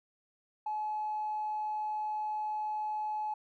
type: tone with tanh clipping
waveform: triangle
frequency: 853 Hz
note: G#5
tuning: 46 cents sharp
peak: -32 dBFS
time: 0.66-3.34 s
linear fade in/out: 5 ms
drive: 4 dB
effects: none